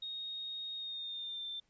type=tone with pitch glide; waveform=sine; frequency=3729 to 3565 Hz; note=A#7 to A7; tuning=0 to +22 cents; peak=-39 dBFS; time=0.02-1.6 s; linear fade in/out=5 ms; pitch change=-78 cents; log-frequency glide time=0.76-1.48 s; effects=pink hiss -75 dBFS RMS until 1.69 s + resampled to 16000 Hz